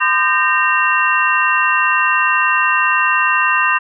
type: tone cluster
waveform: sine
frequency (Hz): 1022 / 1212 / 1566 / 1845 / 2731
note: C6 / D#6 / G6 / A#6 / F7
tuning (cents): -41 / -46 / -2 / -18 / -39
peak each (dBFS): -18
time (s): 0-3.79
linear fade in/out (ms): 20
effects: none